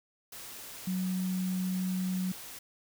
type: tone in noise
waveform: sine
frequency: 185.1 Hz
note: F#3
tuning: 1 cent sharp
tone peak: -29 dBFS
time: 0.87-2.32 s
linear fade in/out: 5 ms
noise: white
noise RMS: -45 dBFS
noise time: 0.32-2.59 s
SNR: +13 dB
effects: none